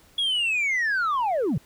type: linear sweep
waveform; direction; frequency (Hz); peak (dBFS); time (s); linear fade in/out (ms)
sine; down; 3367 to 108.9; -19; 0.18-1.58; 5
effects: tanh soft clip ceiling -20 dBFS + pink hiss -56 dBFS RMS until 1.65 s